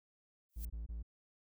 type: noise with exponential growth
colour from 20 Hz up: violet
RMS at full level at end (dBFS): -46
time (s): 0.49-0.65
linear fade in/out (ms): 2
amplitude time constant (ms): 33
type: tone bursts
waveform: triangle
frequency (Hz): 56.1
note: A1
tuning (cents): +34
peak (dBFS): -38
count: 3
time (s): 0.56-1.028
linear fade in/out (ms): 10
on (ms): 140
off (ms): 24
effects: none